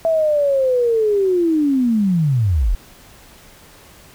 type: linear sweep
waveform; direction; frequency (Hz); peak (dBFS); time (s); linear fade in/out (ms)
sine; down; 662 to 35.41; -13; 0.05-2.75; 0
effects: pink hiss -45 dBFS RMS until 4.14 s